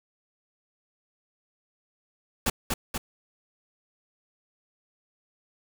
pink noise with echo, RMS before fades -24 dBFS, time 2.46-2.5 s, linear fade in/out 5 ms, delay 240 ms, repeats 2, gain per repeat -3 dB, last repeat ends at 2.98 s, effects none

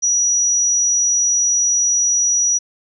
sine tone, 5830 Hz, F#8, 26 cents flat, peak -13 dBFS, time 0.02-2.59 s, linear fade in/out 20 ms, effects none

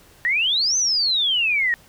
sine exponential two-way sweep, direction up then down, 1838 to 6272 to 1838 Hz, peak -17 dBFS, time 0.25-1.74 s, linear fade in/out 0 ms, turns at 0.77 s, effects pink hiss -51 dBFS RMS until 1.88 s

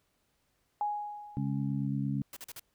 sine tone with exponential decay, 831 Hz, G#5, 1 cent sharp, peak -27 dBFS, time 0.81-1.87 s, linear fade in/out 1 ms, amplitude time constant 230 ms
harmonic tone, 68.8 Hz, C#2, 12 cents flat, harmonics 2 / 3 / 4, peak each -32 / -34 / -36 dBFS, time 1.37-2.22 s, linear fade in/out 0 ms
white noise bursts, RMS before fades -44 dBFS, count 4, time 2.33-2.596 s, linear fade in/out 2 ms, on 35 ms, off 42 ms
effects pink hiss -75 dBFS RMS until 2.74 s

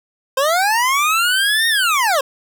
25% pulse linear two-way sweep, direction up then down, 513 to 1862 to 513 Hz, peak -10 dBFS, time 0.37-2.21 s, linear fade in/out 5 ms, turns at 1.68 s, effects none

